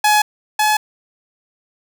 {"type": "tone pair in turn", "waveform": "sawtooth", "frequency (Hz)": [844, 851.8], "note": ["G#5", "G#5"], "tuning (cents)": [28, 44], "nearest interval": "unison", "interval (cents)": 16, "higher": "second", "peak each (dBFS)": [-7, -9], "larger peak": "first", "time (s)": [[0.04, 0.22], [0.59, 0.77]], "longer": "neither", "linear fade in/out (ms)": 5, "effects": []}